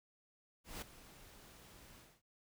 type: noise with ADSR envelope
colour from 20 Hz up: pink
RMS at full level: -44 dBFS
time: 0.64-2.22 s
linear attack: 180 ms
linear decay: 6 ms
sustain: -15 dB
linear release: 240 ms
effects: none